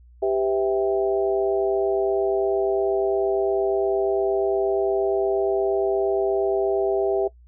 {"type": "harmonic tone with a mistuned harmonic", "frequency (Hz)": 131.4, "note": "C3", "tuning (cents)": 8, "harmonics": [3, 4, 5, 6], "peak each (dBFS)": [-21, -30, -24, -32], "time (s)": [0.22, 7.28], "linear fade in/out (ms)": 10, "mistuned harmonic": 4, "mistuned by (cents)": -77, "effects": ["noise-tail reverb RT60 0.1 s tail -20 dB re dry", "added 60 Hz sine -47 dBFS peak until 7.47 s"]}